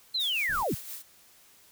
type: linear sweep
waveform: sine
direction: down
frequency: 4206 to 52.9 Hz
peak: -26 dBFS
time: 0.14-0.75 s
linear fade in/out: 10 ms
type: noise with tremolo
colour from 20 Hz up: blue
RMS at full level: -39 dBFS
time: 0.19-1.03 s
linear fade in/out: 20 ms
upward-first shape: sine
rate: 5.8 Hz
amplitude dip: 50%
type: noise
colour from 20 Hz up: brown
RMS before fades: -43 dBFS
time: 0.49-0.63 s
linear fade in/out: 0 ms
effects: white hiss -58 dBFS RMS until 1.71 s